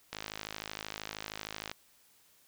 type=click train; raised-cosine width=0.2 ms; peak=-20 dBFS; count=85; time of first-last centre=0.13-1.715 s; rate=53 Hz; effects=white hiss -65 dBFS RMS until 2.47 s